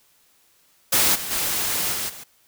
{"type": "noise with level steps", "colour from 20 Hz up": "white", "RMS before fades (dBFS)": [-18, -30, -24, -27, -39], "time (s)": [0.92, 2.24], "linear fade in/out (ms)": 10, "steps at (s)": [1.14, 1.3, 1.92, 2.08], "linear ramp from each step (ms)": 20, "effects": ["white hiss -60 dBFS RMS until 2.47 s"]}